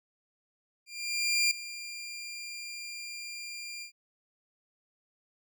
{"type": "tone with ADSR envelope", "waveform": "20% pulse", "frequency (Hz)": 2391, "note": "D7", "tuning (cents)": 30, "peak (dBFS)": -18, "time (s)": [0.86, 3.92], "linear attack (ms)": 650, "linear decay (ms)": 4, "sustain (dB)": -16, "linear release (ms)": 100, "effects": []}